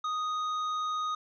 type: tone with hard clipping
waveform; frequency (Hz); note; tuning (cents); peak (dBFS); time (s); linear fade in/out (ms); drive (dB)
sine; 1244.5; D#6; 0; -31; 0.04-1.15; 5; 7
effects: resampled to 22050 Hz